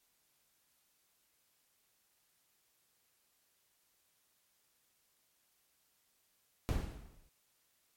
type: noise with exponential decay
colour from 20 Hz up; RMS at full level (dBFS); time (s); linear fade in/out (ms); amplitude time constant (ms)
brown; -30; 6.69-7.29; 0; 130
effects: white hiss -75 dBFS RMS until 7.96 s + MP3 64 kbps